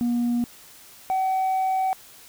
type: tone pair in turn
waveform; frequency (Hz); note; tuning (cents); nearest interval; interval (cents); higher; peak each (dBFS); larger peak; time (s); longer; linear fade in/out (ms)
sine; 239.5 / 758.2; A#3 / F#5; +47 / +42; octave + minor sixth; 1995; second; -18 / -18; neither; 0.01-0.44 / 1.1-1.93; second; 0
effects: tanh soft clip ceiling -19 dBFS + white hiss -48 dBFS RMS until 2.28 s